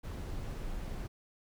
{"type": "noise", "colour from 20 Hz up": "brown", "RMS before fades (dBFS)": -39, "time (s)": [0.03, 1.08], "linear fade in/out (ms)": 20, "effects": []}